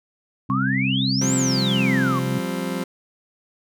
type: harmonic tone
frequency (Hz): 65.9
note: C2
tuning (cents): +13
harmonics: 2 / 3 / 4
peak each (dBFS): -24 / -24 / -24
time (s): 0.49-2.39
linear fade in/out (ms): 10
type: exponential two-way sweep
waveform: sine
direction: up then down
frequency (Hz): 1065 to 7902 to 1065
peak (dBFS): -23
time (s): 0.5-2.19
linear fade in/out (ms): 0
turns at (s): 1.35
type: chord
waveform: 30% pulse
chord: F suspended second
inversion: none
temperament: just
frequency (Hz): 174.61 / 196.44 / 261.9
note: F3 / G3 / C4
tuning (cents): 0 / +4 / +2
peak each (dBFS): -26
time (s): 1.21-2.84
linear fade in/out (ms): 5
effects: none